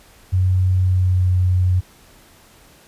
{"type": "tone with pitch glide", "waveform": "sine", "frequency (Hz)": [92.5, 91.17], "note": ["F#2", "F#2"], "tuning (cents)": [0, -25], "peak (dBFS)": -13, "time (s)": [0.32, 1.81], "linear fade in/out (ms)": 20, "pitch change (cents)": -25, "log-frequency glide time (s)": [0.78, 1.32], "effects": ["pink hiss -49 dBFS RMS until 2.87 s", "resampled to 32000 Hz"]}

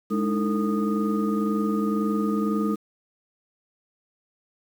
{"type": "tone cluster", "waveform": "sine", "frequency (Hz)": [209.4, 299, 320.9, 450, 1233], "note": ["G#3", "D4", "E4", "A4", "D#6"], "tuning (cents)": [15, 31, -46, 39, -16], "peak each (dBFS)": [-23, -30, -29, -30, -32], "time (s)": [0.1, 2.76], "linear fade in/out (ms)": 20, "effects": ["tanh soft clip ceiling -12 dBFS", "8-bit"]}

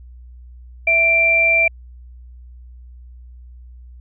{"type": "tone pair together", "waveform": "sine", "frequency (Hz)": [659.4, 2358], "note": ["E5", "D7"], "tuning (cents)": [0, 6], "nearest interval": "octave + minor seventh", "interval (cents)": 2206, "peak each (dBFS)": [-21, -12], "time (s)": [0.87, 1.68], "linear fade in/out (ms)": 5, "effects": ["added 61 Hz sine -37 dBFS peak until 4 s"]}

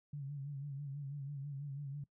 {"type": "tone with vibrato", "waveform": "sine", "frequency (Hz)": 141.1, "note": "C#3", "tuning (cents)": 31, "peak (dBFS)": -40, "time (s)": [0.13, 2.04], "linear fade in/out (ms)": 5, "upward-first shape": "sine", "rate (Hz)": 6.1, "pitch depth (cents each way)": 67, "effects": ["noise-tail reverb RT60 0.1 s tail -21 dB re dry"]}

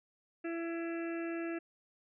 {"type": "harmonic tone", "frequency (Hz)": 334.5, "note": "E4", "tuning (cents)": 25, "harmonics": [1, 2, 4, 5, 6, 7, 8], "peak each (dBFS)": [-36, -45, -50, -48, -53, -54, -51], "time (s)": [0.44, 1.59], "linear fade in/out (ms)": 10, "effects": []}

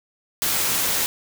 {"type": "noise", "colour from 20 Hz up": "white", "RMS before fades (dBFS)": -22, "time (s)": [0.42, 1.06], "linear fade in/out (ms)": 0, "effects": []}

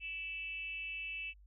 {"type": "tone with frequency modulation", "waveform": "sine", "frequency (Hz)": 2637, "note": "E7", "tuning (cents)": 0, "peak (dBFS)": -39, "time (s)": [0, 1.34], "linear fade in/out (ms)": 50, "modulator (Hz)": 344, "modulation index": 0.52, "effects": ["added 50 Hz sine -57 dBFS peak until 1.46 s"]}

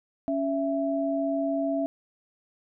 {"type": "tone pair together", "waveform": "sine", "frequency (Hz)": [278.9, 663.3], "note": ["C#4", "E5"], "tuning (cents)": [11, 11], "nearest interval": "octave + minor third", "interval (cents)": 1500, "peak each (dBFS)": -27, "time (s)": [0.28, 1.86], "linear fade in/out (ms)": 0, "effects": []}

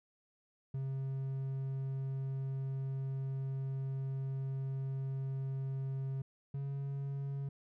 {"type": "tone pair in turn", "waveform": "triangle", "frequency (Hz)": [134.5, 138.68], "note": ["C3", "C#3"], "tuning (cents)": [48, 1], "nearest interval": "minor second", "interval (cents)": 53, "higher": "second", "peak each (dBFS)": [-33, -34], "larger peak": "first", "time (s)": [[0.74, 6.22], [6.54, 7.49]], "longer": "first", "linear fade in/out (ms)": 5, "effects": []}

